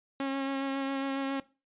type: tone with vibrato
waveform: sawtooth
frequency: 272.2 Hz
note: C#4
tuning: 31 cents flat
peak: -26 dBFS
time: 0.2-1.4 s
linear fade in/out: 2 ms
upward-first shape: sine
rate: 7.3 Hz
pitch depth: 16 cents each way
effects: noise-tail reverb RT60 0.3 s tail -19 dB re dry + resampled to 8000 Hz